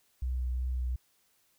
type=tone with vibrato; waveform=sine; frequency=62.7 Hz; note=B1; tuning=27 cents sharp; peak=-29 dBFS; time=0.22-0.96 s; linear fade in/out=5 ms; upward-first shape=triangle; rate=2.7 Hz; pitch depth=20 cents each way; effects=white hiss -70 dBFS RMS until 1.58 s